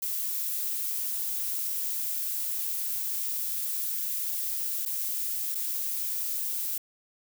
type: noise with dropouts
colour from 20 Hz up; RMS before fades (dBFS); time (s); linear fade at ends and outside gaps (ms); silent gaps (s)
violet; -31; 0.02-6.78; 5; 4.853-4.859 / 5.548-5.552
effects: none